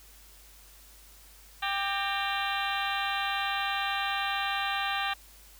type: harmonic tone with a mistuned harmonic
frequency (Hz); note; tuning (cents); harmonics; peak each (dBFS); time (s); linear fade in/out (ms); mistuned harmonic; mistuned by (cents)
395.3; G4; +15; 2 / 3 / 4 / 5 / 6 / 7 / 8 / 9 / 10; -33 / -35 / -36 / -37 / -38 / -38 / -39 / -40 / -40; 1.62-5.14; 10; 5; -120
effects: added 50 Hz sine -55 dBFS peak until 5.59 s + white hiss -55 dBFS RMS until 5.59 s